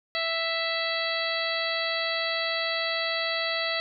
harmonic tone with a mistuned harmonic, 660 Hz, E5, 2 cents sharp, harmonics 1 / 2 / 3 / 4 / 5 / 6 / 7, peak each -32 / -35 / -31 / -35 / -36 / -33 / -35 dBFS, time 0.15-3.8 s, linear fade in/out 0 ms, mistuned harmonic 7, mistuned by -43 cents, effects none

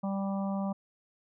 harmonic tone, 196 Hz, G3, in tune, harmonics 1 / 3 / 4 / 5 / 6, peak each -30 / -39 / -41 / -44 / -46 dBFS, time 0.03-0.73 s, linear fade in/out 10 ms, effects none

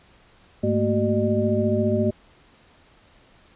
sine tone cluster, 103.1 / 216.5 / 231 / 377.4 / 604 Hz, G#2 / A3 / A#3 / F#4 / D5, -12 / -28 / -16 / +34 / +48 cents, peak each -25 dBFS, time 0.63-2.11 s, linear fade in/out 10 ms, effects pink hiss -55 dBFS RMS until 3.55 s + resampled to 8000 Hz

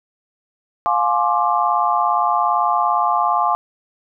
sine chord, D half-diminished seventh, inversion first, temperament just, 704.8 / 845.8 / 1057.2 / 1174.7 Hz, F5 / Ab5 / C6 / D6, +16 / +31 / +18 / 0 cents, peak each -20 dBFS, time 0.86-3.55 s, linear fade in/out 0 ms, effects none

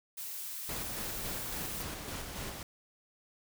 blue noise, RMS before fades -41 dBFS, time 0.17-1.83 s, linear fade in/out 10 ms
pink noise with tremolo, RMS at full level -40 dBFS, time 0.69-2.63 s, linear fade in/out 2 ms, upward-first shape square, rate 3.6 Hz, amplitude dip 30%
effects none

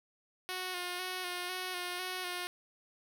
5% pulse tone with vibrato, 362.6 Hz, F#4, 35 cents flat, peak -25 dBFS, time 0.49-2.47 s, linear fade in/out 0 ms, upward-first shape square, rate 2 Hz, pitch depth 28 cents each way, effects none

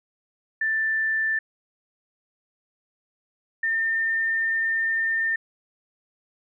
sine tone pair in turn, 1770 / 1807.2 Hz, A6 / A6, +10 / +46 cents, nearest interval unison, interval 36 cents, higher second, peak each -21 dBFS, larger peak neither, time 0.61-1.39 / 3.63-5.36 s, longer second, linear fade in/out 5 ms, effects none

